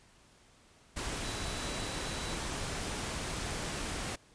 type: tone in noise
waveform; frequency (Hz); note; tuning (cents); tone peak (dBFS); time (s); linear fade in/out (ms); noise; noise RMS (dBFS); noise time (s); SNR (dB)
sine; 3935; B7; -7; -47; 1.23-2.37; 10; pink; -37; 0.96-4.16; -13
effects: pink hiss -62 dBFS RMS until 4.34 s + resampled to 22050 Hz